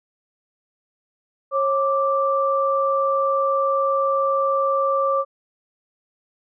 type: tone pair together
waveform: sine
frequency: 545.2 / 1173 Hz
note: C#5 / D6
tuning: -29 / -2 cents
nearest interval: octave + minor second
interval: 1327 cents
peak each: -20 dBFS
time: 1.51-5.25 s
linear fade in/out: 50 ms
effects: none